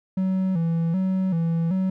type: tone with vibrato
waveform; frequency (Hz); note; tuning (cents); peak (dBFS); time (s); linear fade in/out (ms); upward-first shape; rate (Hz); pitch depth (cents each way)
triangle; 176.8; F3; +22; -18; 0.17-1.9; 5; square; 1.3; 110
effects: none